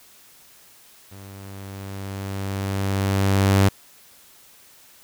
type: tone with level ramp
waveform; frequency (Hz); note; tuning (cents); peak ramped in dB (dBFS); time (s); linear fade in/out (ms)
sawtooth; 97.7; G2; -5; -36 to -9; 1.11-3.69; 10
effects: white hiss -51 dBFS RMS until 5.03 s